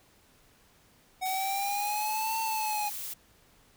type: exponential two-way sweep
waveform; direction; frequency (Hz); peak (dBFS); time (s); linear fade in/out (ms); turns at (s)
square; up then down; 745 to 900 to 826; -30; 1.21-2.9; 20; 2.39
type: noise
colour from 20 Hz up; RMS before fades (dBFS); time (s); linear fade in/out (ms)
blue; -38; 1.25-3.14; 10
effects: pink hiss -62 dBFS RMS until 3.76 s